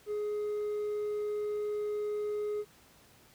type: tone with hard clipping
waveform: sine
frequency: 418.6 Hz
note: G#4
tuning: 14 cents sharp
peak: -32 dBFS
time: 0.06-2.65 s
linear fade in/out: 50 ms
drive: 2 dB
effects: pink hiss -60 dBFS RMS until 3.34 s + high-pass 60 Hz 12 dB/octave